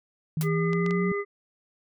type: linear sweep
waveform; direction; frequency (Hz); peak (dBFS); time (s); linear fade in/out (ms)
sine; up; 155.56 to 183.9; -24; 0.37-1.12; 2
type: noise with exponential decay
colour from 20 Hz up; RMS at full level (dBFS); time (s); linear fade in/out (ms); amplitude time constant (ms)
white; -30; 0.41-0.49; 1; 17
type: harmonic tone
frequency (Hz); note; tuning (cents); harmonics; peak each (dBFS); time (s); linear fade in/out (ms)
404.8; G#4; -44; 1 / 3 / 5; -27 / -35 / -34; 0.42-1.25; 50
type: clicks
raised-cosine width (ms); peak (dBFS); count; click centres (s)
0.2; -21; 3; 0.732 / 0.863 / 0.909
effects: none